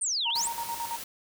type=exponential two-way sweep; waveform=sine; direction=down then up; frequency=9180 to 2691 to 9180 Hz; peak=-26 dBFS; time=0.01-0.48 s; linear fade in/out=10 ms; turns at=0.29 s
type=tone with tremolo; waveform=sine; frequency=932.3 Hz; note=A#5; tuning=in tune; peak=-30 dBFS; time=0.25-0.97 s; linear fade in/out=20 ms; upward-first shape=square; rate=9.1 Hz; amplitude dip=70%
type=noise; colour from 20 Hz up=white; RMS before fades=-39 dBFS; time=0.35-1.04 s; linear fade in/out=5 ms
effects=none